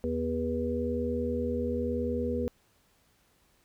harmonic tone, 80.9 Hz, E2, 32 cents flat, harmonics 1 / 3 / 5 / 6, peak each -35 / -32 / -36 / -32 dBFS, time 0.04-2.48 s, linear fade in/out 0 ms, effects pink hiss -67 dBFS RMS until 3.64 s

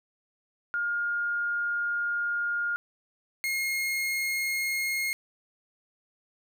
sine / 40% pulse tone pair in turn, 1417 / 2148 Hz, F6 / C7, +25 / +45 cents, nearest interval perfect fifth, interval 720 cents, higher second, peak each -26 dBFS, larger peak neither, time 0.74-2.76 / 3.44-5.13 s, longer first, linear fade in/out 0 ms, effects none

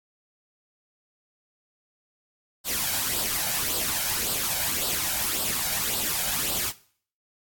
white noise with flanger, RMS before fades -27 dBFS, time 2.64-6.73 s, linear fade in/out 50 ms, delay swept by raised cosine 0.23 to 1.33 ms, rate 1.8 Hz, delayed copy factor +0.55, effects noise-tail reverb RT60 0.5 s tail -18 dB re dry + AAC 64 kbps

